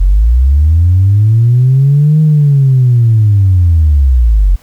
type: linear two-way sweep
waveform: sine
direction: up then down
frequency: 43 to 156.5 to 43 Hz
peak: -3 dBFS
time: 0-4.56 s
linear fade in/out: 10 ms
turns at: 2.21 s
effects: tanh soft clip ceiling 0 dBFS + pink hiss -45 dBFS RMS until 4.62 s